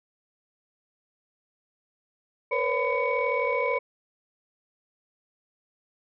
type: tone cluster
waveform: sine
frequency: 469.7 / 508 / 561 / 1006 / 2242 Hz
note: A#4 / B4 / C#5 / B5 / C#7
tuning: +13 / +49 / +21 / +32 / +19 cents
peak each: -29 dBFS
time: 2.51-3.79 s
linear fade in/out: 10 ms
effects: tanh soft clip ceiling -15 dBFS